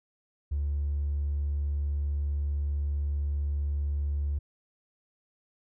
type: tone with hard clipping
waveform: sine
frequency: 72.3 Hz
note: D2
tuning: 27 cents flat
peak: -27 dBFS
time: 0.51-4.39 s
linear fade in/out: 10 ms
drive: 1 dB
effects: none